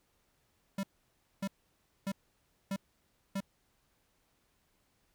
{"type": "tone bursts", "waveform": "square", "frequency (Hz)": 196, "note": "G3", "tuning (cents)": 0, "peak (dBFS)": -33, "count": 5, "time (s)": [0.78, 3.405], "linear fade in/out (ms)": 5, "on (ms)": 53, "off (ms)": 590, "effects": ["pink hiss -74 dBFS RMS until 5.14 s"]}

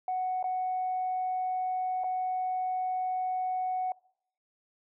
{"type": "tone with dropouts", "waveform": "sine", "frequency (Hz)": 741, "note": "F#5", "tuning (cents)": 2, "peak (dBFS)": -27, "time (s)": [0.08, 3.92], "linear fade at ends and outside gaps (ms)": 2, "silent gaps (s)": [[0.428, 0.441], [2.037, 2.042]], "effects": ["noise-tail reverb RT60 0.7 s tail -24 dB re dry", "tanh soft clip ceiling -24 dBFS"]}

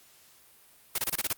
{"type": "noise bursts", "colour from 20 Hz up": "white", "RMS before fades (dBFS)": -28, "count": 7, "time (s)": [0.95, 1.331], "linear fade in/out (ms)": 5, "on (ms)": 33, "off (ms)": 25, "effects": ["white hiss -58 dBFS RMS until 1.37 s", "Opus 48 kbps"]}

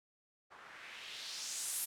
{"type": "noise with low-pass filter sweep", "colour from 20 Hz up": "blue", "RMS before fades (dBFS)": -44, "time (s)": [0.5, 1.86], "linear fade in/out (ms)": 20, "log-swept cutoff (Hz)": [1100, 12000], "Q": 1.9, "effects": []}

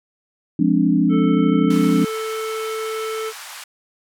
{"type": "chord", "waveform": "sine", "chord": "D half-diminished seventh", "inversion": "first", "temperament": "equal", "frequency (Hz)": [174.61, 207.7, 261.6, 293.7], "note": ["F3", "Ab3", "C4", "D4"], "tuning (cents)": [0, 0, 0, 0], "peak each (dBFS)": [-19, -20, -19, -18], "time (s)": [0.59, 2.05], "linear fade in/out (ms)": 5}
{"type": "harmonic tone", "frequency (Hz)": 440, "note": "A4", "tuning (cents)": 0, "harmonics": [1, 3, 5, 7], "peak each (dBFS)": [-24, -30, -37, -40], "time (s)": [1.09, 3.33], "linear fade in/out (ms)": 50}
{"type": "band-pass noise", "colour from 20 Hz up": "pink", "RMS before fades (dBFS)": -36, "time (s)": [1.7, 3.64], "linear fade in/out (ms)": 5, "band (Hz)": [900, 13000], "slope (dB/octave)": 24}
{"effects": []}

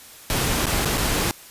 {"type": "noise with dropouts", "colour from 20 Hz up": "pink", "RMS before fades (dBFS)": -22, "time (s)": [0.3, 1.31], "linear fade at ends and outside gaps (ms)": 0, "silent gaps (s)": [[0.657, 0.667], [0.848, 0.856], [0.974, 0.979]], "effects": ["white hiss -44 dBFS RMS until 1.5 s", "resampled to 32000 Hz"]}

